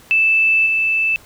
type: tone with level steps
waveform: sine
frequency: 2637 Hz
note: E7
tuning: in tune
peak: -11 / -14 dBFS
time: 0.11-1.16 s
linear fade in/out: 0 ms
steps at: 0.66 s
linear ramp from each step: 5 ms
effects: pink hiss -46 dBFS RMS until 1.25 s